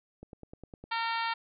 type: click train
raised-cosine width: 2 ms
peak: -32 dBFS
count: 7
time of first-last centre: 0.23-0.84 s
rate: 9.84 Hz
type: harmonic tone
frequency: 457.8 Hz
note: A#4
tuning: 31 cents flat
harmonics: 2 / 3 / 4 / 5 / 6 / 7 / 8 / 9 / 10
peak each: -32 / -36 / -38 / -40 / -42 / -43 / -44 / -45 / -46 dBFS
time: 0.91-1.34 s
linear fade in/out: 10 ms
effects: none